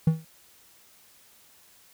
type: tone with exponential decay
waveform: triangle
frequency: 160.4 Hz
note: E3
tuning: 47 cents flat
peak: -12 dBFS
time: 0.07-0.25 s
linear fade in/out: 5 ms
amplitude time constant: 39 ms
effects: white hiss -57 dBFS RMS until 1.93 s